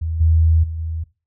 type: tone with level steps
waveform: sine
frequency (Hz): 80.9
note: E2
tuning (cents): -32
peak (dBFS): -20 / -11 / -24 / -22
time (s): 0.01-1.04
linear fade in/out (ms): 10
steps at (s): 0.2 / 0.63 / 0.78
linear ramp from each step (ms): 10
effects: noise-tail reverb RT60 0.3 s tail -19 dB re dry